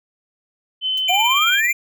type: tone with pitch glide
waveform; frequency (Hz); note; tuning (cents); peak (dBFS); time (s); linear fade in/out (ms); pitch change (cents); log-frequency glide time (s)
sine; 3052 to 3200; G7 to G7; -47 to +35; -18; 0.81-1.61; 50; +82; 1.24-1.44
type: noise with exponential decay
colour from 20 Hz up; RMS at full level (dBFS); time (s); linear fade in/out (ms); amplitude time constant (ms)
blue; -32; 0.97-1.05; 5; 17
type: tone with tremolo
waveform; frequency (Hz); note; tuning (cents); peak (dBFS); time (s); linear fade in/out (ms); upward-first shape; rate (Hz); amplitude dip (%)
square; 2377; D7; +20; -17; 1.08-1.73; 5; triangle; 18; 60
type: exponential sweep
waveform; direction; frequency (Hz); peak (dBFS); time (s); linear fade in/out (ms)
sine; up; 698.5 to 2139; -17; 1.09-1.72; 10
effects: none